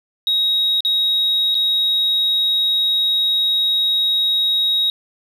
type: tone with dropouts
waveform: sine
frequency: 3790 Hz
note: A#7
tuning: 28 cents sharp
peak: -13 dBFS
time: 0.27-4.9 s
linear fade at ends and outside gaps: 1 ms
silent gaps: 0.806-0.849 / 1.545-1.551 s
effects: tanh soft clip ceiling -11 dBFS + 8-bit